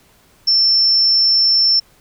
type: tone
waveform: sine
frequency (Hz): 5370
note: E8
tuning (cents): +31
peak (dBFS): -10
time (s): 0.47-1.8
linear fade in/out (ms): 10
effects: pink hiss -52 dBFS RMS until 2 s